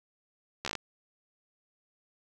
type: slowing click train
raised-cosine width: 0.2 ms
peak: -16 dBFS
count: 7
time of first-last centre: 0.65-0.753 s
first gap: 13 ms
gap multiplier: 1.11
effects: none